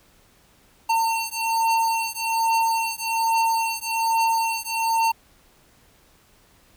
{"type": "beating tone pair", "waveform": "square", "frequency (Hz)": [906, 907.2], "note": ["A#5", "A#5"], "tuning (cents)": [-50, -47], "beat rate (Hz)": 1.2, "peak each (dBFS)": -24, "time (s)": [0.89, 5.12], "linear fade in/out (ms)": 10, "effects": ["pink hiss -57 dBFS RMS until 6.76 s"]}